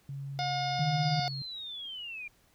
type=tone with pitch glide; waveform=sine; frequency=138.59 to 137 Hz; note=C#3 to C#3; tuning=0 to -20 cents; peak=-36 dBFS; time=0.09-1.42 s; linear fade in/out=2 ms; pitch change=-20 cents; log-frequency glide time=0.39-0.59 s
type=harmonic tone; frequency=718 Hz; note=F5; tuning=48 cents sharp; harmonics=1 / 2 / 3 / 4 / 5 / 6 / 7 / 8; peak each=-31 / -43 / -41 / -47 / -40 / -46 / -39 / -51 dBFS; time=0.39-1.28 s; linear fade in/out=0 ms
type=tone; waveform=sine; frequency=153.2 Hz; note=D#3; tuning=27 cents flat; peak=-28 dBFS; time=0.79-1.2 s; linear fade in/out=5 ms
type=linear sweep; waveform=sine; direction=down; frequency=4978 to 2360 Hz; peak=-38 dBFS; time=1.02-2.28 s; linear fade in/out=5 ms
effects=pink hiss -66 dBFS RMS until 2.54 s